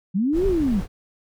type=linear two-way sweep; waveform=sine; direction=up then down; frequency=174.1 to 400 to 174.1 Hz; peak=-18 dBFS; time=0.14-0.81 s; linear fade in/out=20 ms; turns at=0.46 s
type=noise; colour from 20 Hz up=brown; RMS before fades=-28 dBFS; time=0.32-0.88 s; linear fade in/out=50 ms
effects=none